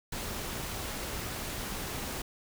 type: noise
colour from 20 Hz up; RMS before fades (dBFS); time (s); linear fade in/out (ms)
pink; -37; 0.12-2.22; 5
effects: none